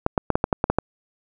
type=clicks; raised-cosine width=1 ms; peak=-4 dBFS; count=9; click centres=0.064 / 0.178 / 0.303 / 0.355 / 0.441 / 0.528 / 0.641 / 0.7 / 0.786 s; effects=none